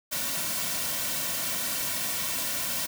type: noise with comb filter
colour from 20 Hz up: white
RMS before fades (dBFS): -30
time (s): 0.11-2.87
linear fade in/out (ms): 20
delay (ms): 2.4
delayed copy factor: -0.65
effects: none